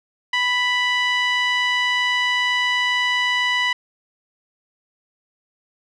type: tone with low-pass filter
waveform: 5% pulse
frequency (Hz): 987.8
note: B5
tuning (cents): 0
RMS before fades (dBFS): -20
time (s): 0.33-3.73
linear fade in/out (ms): 5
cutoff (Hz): 2400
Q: 2.5
effects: none